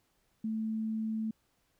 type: tone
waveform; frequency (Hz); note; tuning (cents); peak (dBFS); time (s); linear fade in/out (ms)
sine; 220; A3; 0; -31; 0.44-1.31; 5
effects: pink hiss -74 dBFS RMS until 1.79 s